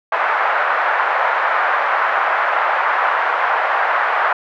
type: band-pass noise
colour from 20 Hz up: white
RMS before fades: -17 dBFS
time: 0.12-4.33 s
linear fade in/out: 5 ms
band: 650 to 1600 Hz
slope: 24 dB/octave
effects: none